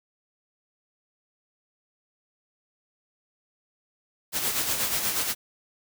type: noise with tremolo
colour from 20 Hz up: white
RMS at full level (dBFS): -25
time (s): 4.32-5.35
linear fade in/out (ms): 50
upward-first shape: sine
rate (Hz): 8.3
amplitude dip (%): 50
effects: none